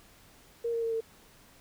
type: tone with pitch steps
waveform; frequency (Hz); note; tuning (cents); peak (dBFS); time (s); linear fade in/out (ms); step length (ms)
sine; 467.4 / 461.8 / 456.2 / 450.7; A#4 / A#4 / A#4 / A4; +5 / -16 / -37 / +42; -28; 0.64-1.008; 10; 92
effects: pink hiss -58 dBFS RMS until 1.6 s